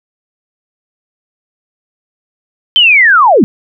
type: linear sweep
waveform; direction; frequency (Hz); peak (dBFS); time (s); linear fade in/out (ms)
sine; down; 3136 to 174.61; -3; 2.76-3.44; 0
effects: none